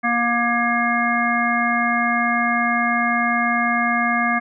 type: harmonic tone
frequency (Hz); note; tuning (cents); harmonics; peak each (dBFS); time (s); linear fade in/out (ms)
237.3; A#3; +31; 1 / 3 / 5 / 7 / 9; -23 / -23 / -23 / -23 / -23; 0.03-4.4; 20
effects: none